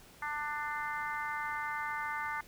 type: harmonic tone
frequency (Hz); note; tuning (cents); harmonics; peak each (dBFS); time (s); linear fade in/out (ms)
297.1; D4; +20; 3 / 4 / 5 / 6 / 7; -39 / -40 / -41 / -42 / -42; 0.22-2.41; 5
effects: pink hiss -57 dBFS RMS until 2.47 s